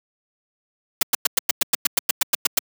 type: noise bursts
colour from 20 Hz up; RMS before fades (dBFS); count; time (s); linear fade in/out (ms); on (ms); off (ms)
white; -17; 14; 1.01-2.59; 5; 20; 100
effects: high-pass 200 Hz 12 dB/octave